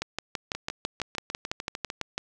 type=two click trains; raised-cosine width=0.2 ms; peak=-12 / -16 dBFS; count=14 / 10; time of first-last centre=0.02-2.179 / 0.55-1.901 s; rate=6.02 / 6.66 Hz; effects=none